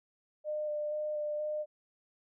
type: tone with vibrato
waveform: sine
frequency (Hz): 602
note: D5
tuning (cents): +43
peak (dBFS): -32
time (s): 0.44-1.66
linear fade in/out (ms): 50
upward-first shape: square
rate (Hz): 2.1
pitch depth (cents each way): 11
effects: none